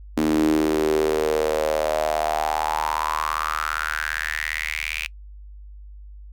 sawtooth tone with high-pass filter sweep, 77.4 Hz, D#2, 9 cents flat, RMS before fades -23 dBFS, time 0.17-5.07 s, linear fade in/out 0 ms, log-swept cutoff 270 to 2500 Hz, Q 6.5, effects noise-tail reverb RT60 0.1 s tail -25 dB re dry + added 50 Hz sine -38 dBFS peak until 6.32 s

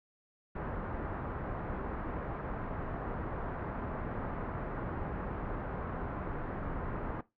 pink low-pass noise, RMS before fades -38 dBFS, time 0.55-7.21 s, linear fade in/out 5 ms, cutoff 1500 Hz, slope 24 dB/octave, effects noise-tail reverb RT60 0.2 s tail -17 dB re dry

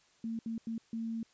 sine tone bursts at uneven times, 226.8 Hz, A#3, 47 cents flat, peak -34 dBFS, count 4, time 0.24-0.39 / 0.46-0.58 / 0.67-0.78 / 0.93-1.23 s, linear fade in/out 2 ms, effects white hiss -67 dBFS RMS until 1.33 s + resampled to 16000 Hz

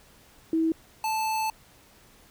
sine / square tone pair in turn, 323.7 / 876.5 Hz, E4 / A5, -31 / -7 cents, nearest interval octave + perfect fourth, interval 1724 cents, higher second, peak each -21 / -26 dBFS, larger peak first, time 0.53-0.72 / 1.04-1.5 s, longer second, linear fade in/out 2 ms, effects pink hiss -56 dBFS RMS until 2.3 s

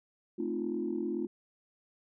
sine chord, F dominant seventh, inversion first, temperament equal, 220 / 261.6 / 311.1 / 349.2 Hz, A3 / C4 / Eb4 / F4, 0 / 0 / 0 / 0 cents, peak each -37 / -38 / -37 / -34 dBFS, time 0.38-1.27 s, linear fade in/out 10 ms, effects tanh soft clip ceiling -22 dBFS

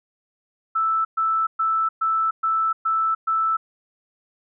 sine tone bursts, 1318.5 Hz, E6, in tune, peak -18 dBFS, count 7, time 0.75-3.57 s, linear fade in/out 10 ms, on 300 ms, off 120 ms, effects none

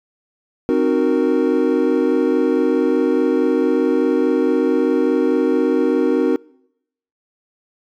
triangle chord, C half-diminished seventh, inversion none, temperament equal with one note detuned, 261.6 / 306.3 / 370 / 466.2 Hz, C4 / Eb4 / Gb4 / Bb4, 0 / -27 / 0 / 0 cents, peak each -17 dBFS, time 0.69-6.36 s, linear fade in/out 0 ms, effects noise-tail reverb RT60 0.8 s tail -25 dB re dry + tanh soft clip ceiling -1 dBFS

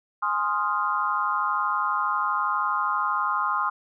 sine chord, F minor seventh, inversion first, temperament equal, 830.6 / 1046.5 / 1244.5 / 1396.9 Hz, Ab5 / C6 / Eb6 / F6, 0 / 0 / 0 / 0 cents, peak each -32 / -26 / -26 / -30 dBFS, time 0.22-3.7 s, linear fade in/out 10 ms, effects none

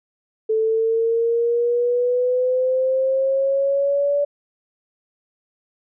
sine exponential sweep, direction up, 437.8 to 577 Hz, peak -16 dBFS, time 0.49-4.25 s, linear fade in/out 10 ms, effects none

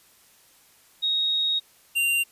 sine / square tone pair in turn, 3759 / 2776 Hz, A#7 / F7, +14 / -11 cents, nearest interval perfect fourth, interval 525 cents, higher first, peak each -21 dBFS, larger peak neither, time 1.02-1.6 / 1.95-2.24 s, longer first, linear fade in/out 20 ms, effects white hiss -57 dBFS RMS until 2.31 s + resampled to 32000 Hz

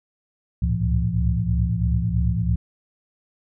sine tone cluster, 67.4 / 70.5 / 107.4 / 116.4 / 171.4 Hz, C#2 / C#2 / A2 / A#2 / F3, -48 / +30 / -41 / -2 / -32 cents, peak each -25 dBFS, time 0.62-2.56 s, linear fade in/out 5 ms, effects none

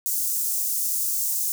white high-pass noise, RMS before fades -25 dBFS, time 0.06-1.52 s, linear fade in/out 0 ms, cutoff 6400 Hz, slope 24 dB/octave, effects none

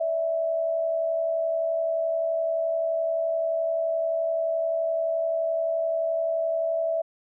sine tone pair together, 585 / 656.6 Hz, D5 / E5, -7 / -7 cents, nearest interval major second, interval 200 cents, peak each -33 / -23 dBFS, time 0-7.02 s, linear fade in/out 10 ms, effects none

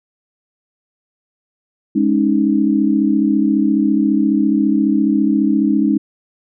sine chord, Ab suspended fourth, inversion none, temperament just, 207.7 / 276.9 / 311.5 Hz, Ab3 / Db4 / Eb4, 0 / -2 / +2 cents, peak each -16 dBFS, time 1.95-5.98 s, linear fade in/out 10 ms, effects none

